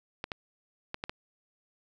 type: clicks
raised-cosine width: 0.3 ms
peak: -18 dBFS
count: 5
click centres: 0.241 / 0.318 / 0.944 / 1.039 / 1.095 s
effects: none